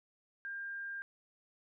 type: tone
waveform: sine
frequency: 1600 Hz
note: G6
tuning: 35 cents sharp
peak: -39 dBFS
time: 0.45-1.02 s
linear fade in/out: 0 ms
effects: none